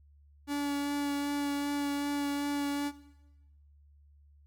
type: tone with vibrato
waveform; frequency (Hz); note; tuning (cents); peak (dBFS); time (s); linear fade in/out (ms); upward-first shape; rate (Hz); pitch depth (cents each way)
45% pulse; 286.2; D4; -45; -30; 0.47-2.92; 50; sine; 2.6; 11
effects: noise-tail reverb RT60 1.0 s tail -18 dB re dry + added 72 Hz sine -57 dBFS peak until 4.46 s